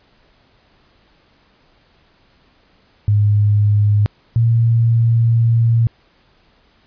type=tone pair in turn; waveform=sine; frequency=103.83 / 115.57 Hz; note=G#2 / A#2; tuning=0 / -14 cents; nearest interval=major second; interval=186 cents; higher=second; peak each=-10 dBFS; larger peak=neither; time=3.08-4.06 / 4.36-5.87 s; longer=second; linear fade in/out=0 ms; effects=pink hiss -55 dBFS RMS until 6.86 s + resampled to 11025 Hz